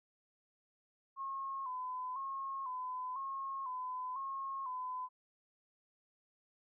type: tone with vibrato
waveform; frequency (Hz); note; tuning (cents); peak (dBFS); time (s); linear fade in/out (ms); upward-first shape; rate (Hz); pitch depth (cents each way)
sine; 1046.5; C6; 0; -38; 1.16-5.09; 50; square; 1; 60
effects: none